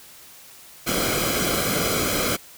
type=noise with comb filter; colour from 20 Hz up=pink; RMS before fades=-23 dBFS; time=0.86-2.37 s; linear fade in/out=20 ms; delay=1.1 ms; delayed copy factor=-0.75; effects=white hiss -46 dBFS RMS until 2.57 s